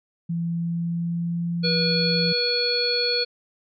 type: tone with pitch glide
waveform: sine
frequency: 168.7 to 170.96 Hz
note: E3 to F3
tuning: +40 to -37 cents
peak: -23 dBFS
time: 0.29-2.33 s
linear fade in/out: 10 ms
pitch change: +23 cents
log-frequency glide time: 0.43-1.54 s
type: harmonic tone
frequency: 483.8 Hz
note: B4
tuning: 36 cents flat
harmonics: 1 / 3 / 5 / 7 / 9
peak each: -26 / -33 / -31 / -34 / -22 dBFS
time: 1.63-3.25 s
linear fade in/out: 20 ms
effects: none